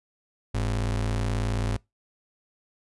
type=ring-modulated tone; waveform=square; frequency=77.3 Hz; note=D#2; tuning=11 cents flat; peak=-22 dBFS; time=0.54-1.77 s; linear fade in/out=10 ms; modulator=29.3 Hz; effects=noise-tail reverb RT60 0.2 s tail -24 dB re dry + resampled to 24000 Hz